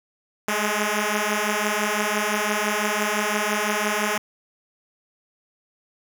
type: beating tone pair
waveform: 5% pulse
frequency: 207.3 / 213.2 Hz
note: G#3 / G#3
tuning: -3 / +46 cents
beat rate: 5.9 Hz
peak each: -13 dBFS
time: 0.48-4.18 s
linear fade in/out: 5 ms
effects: none